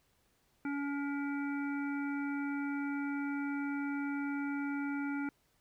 harmonic tone with a mistuned harmonic, 282.9 Hz, C#4, 35 cents sharp, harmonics 1 / 3 / 5 / 7 / 8, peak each -34 / -46 / -43 / -52 / -49 dBFS, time 0.65-5.29 s, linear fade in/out 2 ms, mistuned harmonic 8, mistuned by +32 cents, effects pink hiss -73 dBFS RMS until 5.6 s

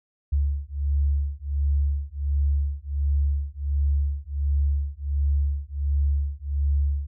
sine beating tone pair, 70.4 / 71.8 Hz, C#2 / D2, +27 / -39 cents, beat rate 1.4 Hz, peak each -24 dBFS, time 0.32-7.07 s, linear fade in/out 10 ms, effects none

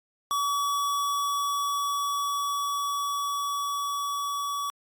square tone with level ramp, 1138 Hz, C#6, 45 cents sharp, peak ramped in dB -25 to -29 dBFS, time 0.31-4.7 s, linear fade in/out 0 ms, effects AAC 64 kbps

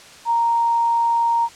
sine tone, 931 Hz, A#5, 2 cents flat, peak -15 dBFS, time 0.25-1.49 s, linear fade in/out 50 ms, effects white hiss -43 dBFS RMS until 1.55 s + low-pass 7000 Hz 12 dB/octave

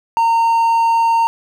triangle tone, 918 Hz, A#5, 27 cents flat, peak -9 dBFS, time 0.17-1.27 s, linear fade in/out 0 ms, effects none

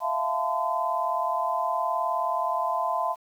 sine chord, F major seventh, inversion third, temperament equal with one note detuned, 659.3 / 698.5 / 880 / 1020.8 Hz, E5 / F5 / A5 / C6, 0 / 0 / 0 / -43 cents, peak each -31 / -30 / -31 / -27 dBFS, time 0-3.16 s, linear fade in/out 50 ms, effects 9-bit

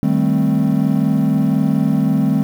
triangle chord, A half-diminished seventh, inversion second, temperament equal, 155.56 / 196 / 220 / 261.6 Hz, Eb3 / G3 / A3 / C4, 0 / 0 / 0 / 0 cents, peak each -16 dBFS, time 0.03-2.43 s, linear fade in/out 0 ms, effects tanh soft clip ceiling -3 dBFS + 7-bit

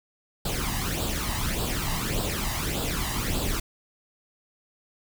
pink noise with flanger, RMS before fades -28 dBFS, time 0.45-3.6 s, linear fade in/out 5 ms, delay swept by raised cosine 0.24 to 1.06 ms, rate 1.7 Hz, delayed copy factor +0.65, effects none

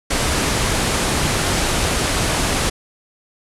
pink low-pass noise, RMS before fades -19 dBFS, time 0.1-2.7 s, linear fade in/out 10 ms, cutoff 11000 Hz, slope 48 dB/octave, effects none

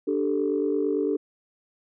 sine chord, D suspended fourth, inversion none, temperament just, 293.7 / 391.6 / 440.5 Hz, D4 / G4 / A4, 0 / -2 / +2 cents, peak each -26 dBFS, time 0.07-1.17 s, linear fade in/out 10 ms, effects tanh soft clip ceiling -13 dBFS

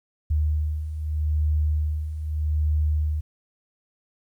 sine beating tone pair, 75.6 / 76.41 Hz, D#2 / D#2, -49 / -31 cents, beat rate 0.81 Hz, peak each -28 / -22 dBFS, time 0.3-3.21 s, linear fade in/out 10 ms, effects 10-bit

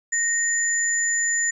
sine tone pair together, 1859 / 7019 Hz, A#6 / A8, -5 / -5 cents, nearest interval octave + major seventh, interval 2300 cents, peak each -23 / -22 dBFS, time 0.12-1.51 s, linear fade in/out 10 ms, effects none

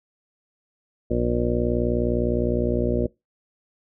harmonic tone, 59.8 Hz, A#1, 45 cents sharp, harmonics 1 / 2 / 3 / 4 / 5 / 6 / 8 / 9 / 10, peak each -27 / -29 / -34 / -26 / -35 / -26 / -28 / -33 / -30 dBFS, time 1.1-3.07 s, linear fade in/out 10 ms, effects noise-tail reverb RT60 0.2 s tail -22 dB re dry

